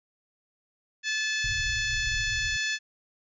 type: harmonic tone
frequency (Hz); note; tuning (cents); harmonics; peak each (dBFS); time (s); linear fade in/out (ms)
867; A5; -26; 2 / 3 / 4 / 5 / 6 / 7 / 8; -29 / -33 / -35 / -37 / -39 / -40 / -41; 1.03-2.79; 50
type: low-pass noise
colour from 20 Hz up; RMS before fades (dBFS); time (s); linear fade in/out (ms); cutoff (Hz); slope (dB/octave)
pink; -36; 1.44-2.57; 5; 130; 96
effects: none